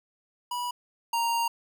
square tone pair in turn, 976 / 931.5 Hz, B5 / A#5, -21 / -2 cents, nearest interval minor second, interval 81 cents, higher first, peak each -30 / -25 dBFS, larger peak second, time 0.51-0.71 / 1.13-1.48 s, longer second, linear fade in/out 5 ms, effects none

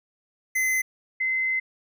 square / sine tone pair in turn, 2047 / 2057 Hz, C7 / C7, -38 / -30 cents, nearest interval unison, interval 8 cents, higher second, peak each -22 dBFS, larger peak neither, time 0.55-0.82 / 1.2-1.6 s, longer second, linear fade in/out 10 ms, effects none

